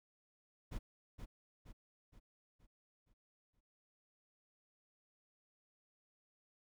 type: noise with echo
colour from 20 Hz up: brown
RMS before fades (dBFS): -41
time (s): 0.71-0.79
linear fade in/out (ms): 20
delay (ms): 470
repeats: 6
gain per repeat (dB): -6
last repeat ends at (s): 3.61
effects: none